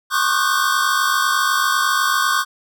square tone cluster, 1076 / 1124 / 1214 / 1482 / 1554 Hz, C6 / C#6 / D#6 / F#6 / G6, +48 / +24 / -43 / +2 / -16 cents, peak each -23 dBFS, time 0.1-2.45 s, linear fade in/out 50 ms, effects none

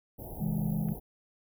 pink band-stop noise, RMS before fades -42 dBFS, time 0.18-1 s, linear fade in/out 20 ms, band 870 to 11000 Hz, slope 96 dB/octave
sine chord, C augmented, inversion none, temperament equal with one note detuned, 130.81 / 161.42 / 207.7 Hz, C3 / E3 / G#3, 0 / -36 / 0 cents, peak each -36 / -31 / -32 dBFS, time 0.4-0.94 s, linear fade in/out 10 ms
click, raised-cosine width 0.5 ms, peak -38 dBFS, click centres 0.887 s
effects none

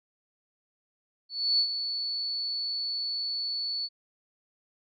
sine tone with ADSR envelope, 4442 Hz, C#8, 3 cents sharp, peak -20 dBFS, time 1.29-3.89 s, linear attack 300 ms, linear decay 78 ms, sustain -9 dB, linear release 44 ms, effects none

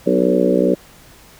harmonic tone with a mistuned harmonic, 62.2 Hz, B1, 13 cents sharp, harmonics 3 / 4 / 5 / 6 / 7 / 8 / 9, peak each -20 / -20 / -20 / -20 / -20 / -20 / -20 dBFS, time 0.06-0.75 s, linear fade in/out 10 ms, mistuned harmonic 5, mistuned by -32 cents, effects pink hiss -45 dBFS RMS until 1.39 s

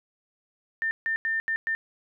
sine tone bursts at uneven times, 1800 Hz, A6, 39 cents sharp, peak -24 dBFS, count 5, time 0.82-0.91 / 1.06-1.16 / 1.25-1.4 / 1.48-1.56 / 1.67-1.75 s, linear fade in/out 0 ms, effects none

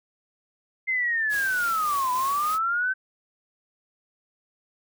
sine linear two-way sweep, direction down then up, 2093 to 990 to 1548 Hz, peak -22 dBFS, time 0.87-2.94 s, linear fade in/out 20 ms, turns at 2.12 s
white noise with tremolo, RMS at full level -36 dBFS, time 1.29-2.59 s, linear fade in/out 50 ms, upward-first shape sine, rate 3.4 Hz, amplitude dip 25%
effects none

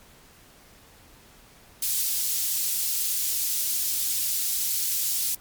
white high-pass noise, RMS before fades -26 dBFS, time 1.82-5.35 s, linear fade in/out 5 ms, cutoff 4600 Hz, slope 12 dB/octave, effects pink hiss -53 dBFS RMS until 5.4 s + MP3 96 kbps

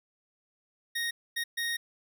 25% pulse tone bursts at uneven times, 1864.7 Hz, A#6, in tune, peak -26 dBFS, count 3, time 0.95-1.11 / 1.36-1.44 / 1.57-1.77 s, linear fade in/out 10 ms, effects none

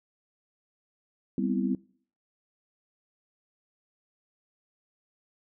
sine chord, C major seventh, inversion second, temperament equal, 196 / 246.9 / 261.6 / 329.6 Hz, G3 / B3 / C4 / E4, 0 / 0 / 0 / 0 cents, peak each -29 / -30 / -31 / -34 dBFS, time 1.38-1.75 s, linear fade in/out 2 ms, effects noise-tail reverb RT60 0.5 s tail -22 dB re dry

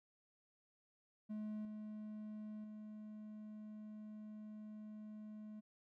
triangle tone with level steps, 213.3 Hz, G#3, 46 cents sharp, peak -40 / -44 / -47 dBFS, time 1.29-5.61 s, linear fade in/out 20 ms, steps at 1.65 / 2.64 s, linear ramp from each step 2 ms, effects none

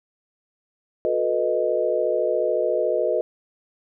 sine chord, B dominant seventh, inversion second, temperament equal with one note detuned, 362.4 / 440 / 493.9 / 622.3 Hz, F#4 / A4 / B4 / D#5, -36 / 0 / 0 / 0 cents, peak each -27 / -26 / -24 / -23 dBFS, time 1.05-3.21 s, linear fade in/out 0 ms, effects none

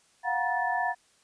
sine tone cluster, 709 / 747 / 952 / 1753 Hz, F5 / F#5 / A#5 / A6, +26 / +16 / +36 / -7 cents, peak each -31 dBFS, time 0.23-0.95 s, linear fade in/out 50 ms, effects white hiss -64 dBFS RMS until 1.23 s + resampled to 22050 Hz

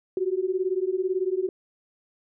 sine beating tone pair, 364.3 / 382.3 Hz, F#4 / G4, -27 / -43 cents, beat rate 18 Hz, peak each -26 dBFS, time 0.17-1.49 s, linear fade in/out 2 ms, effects none

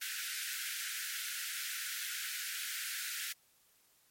pink high-pass noise, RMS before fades -40 dBFS, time 0.01-3.33 s, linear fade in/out 10 ms, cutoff 1400 Hz, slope 96 dB/octave, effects white hiss -69 dBFS RMS until 4.1 s + MP3 64 kbps

